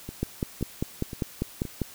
two click trains, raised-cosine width 3 ms, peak -22 / -13 dBFS, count 4 / 9, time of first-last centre 0.09-1.653 / 0.23-1.817 s, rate 1.92 / 5.04 Hz, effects white hiss -47 dBFS RMS until 1.94 s

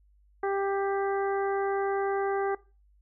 harmonic tone, 394.4 Hz, G4, 11 cents sharp, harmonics 1 / 2 / 3 / 4 / 5, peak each -28 / -31 / -37 / -39 / -44 dBFS, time 0.43-2.55 s, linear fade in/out 5 ms, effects noise-tail reverb RT60 0.3 s tail -19 dB re dry + added 50 Hz sine -59 dBFS peak until 3.01 s

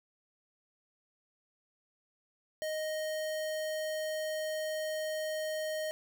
square tone, 622.3 Hz, D#5, in tune, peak -34 dBFS, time 2.62-5.91 s, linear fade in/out 0 ms, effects none

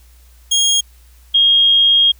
25% pulse / sine tone pair in turn, 3266 / 3251 Hz, G#7 / G#7, -30 / -38 cents, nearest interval unison, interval 8 cents, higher first, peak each -8 dBFS, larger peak neither, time 0.51-0.81 / 1.34-2.12 s, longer second, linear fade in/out 10 ms, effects added 60 Hz sine -43 dBFS peak until 2.19 s + white hiss -53 dBFS RMS until 2.19 s

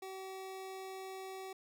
25% pulse tone, 380.8 Hz, F#4, 50 cents sharp, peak -40 dBFS, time 0.02-1.53 s, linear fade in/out 5 ms, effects none

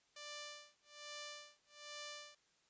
5% pulse tone with tremolo, 590 Hz, D5, 8 cents sharp, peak -35 dBFS, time 0.16-2.35 s, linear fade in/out 5 ms, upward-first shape sine, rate 1.2 Hz, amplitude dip 100%, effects white hiss -75 dBFS RMS until 2.69 s + resampled to 16000 Hz

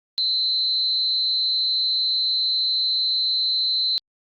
sine tone with amplitude modulation, 4067 Hz, C8, 50 cents flat, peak -16 dBFS, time 0.18-3.98 s, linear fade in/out 0 ms, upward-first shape sine, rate 253 Hz, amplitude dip 65%, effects Opus 48 kbps

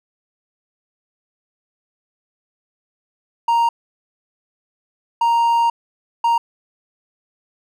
triangle tone bursts at uneven times, 932.3 Hz, A#5, in tune, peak -11 dBFS, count 3, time 3.48-3.69 / 5.21-5.7 / 6.24-6.38 s, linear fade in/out 5 ms, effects none

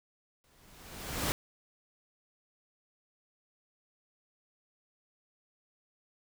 pink noise with exponential growth, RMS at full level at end -29 dBFS, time 0.44-1.32 s, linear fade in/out 0 ms, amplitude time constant 190 ms, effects none

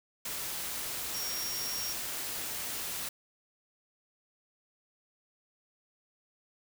sine tone in noise, 5590 Hz, F8, 1 cent sharp, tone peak -36 dBFS, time 1.14-1.93 s, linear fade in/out 5 ms, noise white, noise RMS -37 dBFS, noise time 0.25-3.09 s, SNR -2 dB, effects none

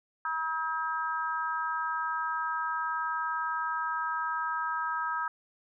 harmonic tone, 319.9 Hz, D#4, 48 cents sharp, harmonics 3 / 4 / 5, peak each -34 / -32 / -35 dBFS, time 0.25-5.28 s, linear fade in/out 2 ms, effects none

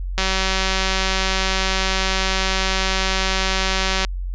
click train, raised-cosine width 0.2 ms, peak -3 dBFS, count 736, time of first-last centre 0.18-4.048 s, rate 190 Hz, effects added 45 Hz sine -23 dBFS peak until 4.34 s + resampled to 16000 Hz

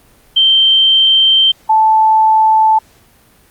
sine tone pair in turn, 3131 / 875.8 Hz, G7 / A5, -3 / -8 cents, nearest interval octave + minor seventh, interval 2205 cents, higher first, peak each -6 dBFS, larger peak neither, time 0.36-1.52 / 1.69-2.79 s, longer first, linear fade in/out 10 ms, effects pink hiss -48 dBFS RMS until 3.5 s + Opus 32 kbps

